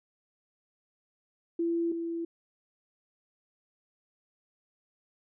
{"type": "tone pair in turn", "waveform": "sine", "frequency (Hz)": [336.9, 334.8], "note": ["E4", "E4"], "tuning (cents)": [38, 27], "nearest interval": "unison", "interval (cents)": 11, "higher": "first", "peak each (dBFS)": [-26, -31], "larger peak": "first", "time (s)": [[1.59, 1.92], [1.92, 2.25]], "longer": "neither", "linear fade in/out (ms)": 5, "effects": []}